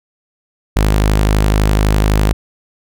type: tone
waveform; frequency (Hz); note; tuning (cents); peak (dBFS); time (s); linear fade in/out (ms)
sawtooth; 51.91; G#1; 0; -6; 0.76-2.33; 5
effects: none